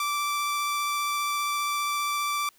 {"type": "tone with vibrato", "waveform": "sawtooth", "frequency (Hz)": 1168, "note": "D6", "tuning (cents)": -10, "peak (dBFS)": -22, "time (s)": [0, 2.49], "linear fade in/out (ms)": 2, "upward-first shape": "triangle", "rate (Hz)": 15, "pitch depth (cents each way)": 10, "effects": ["white hiss -61 dBFS RMS until 2.58 s"]}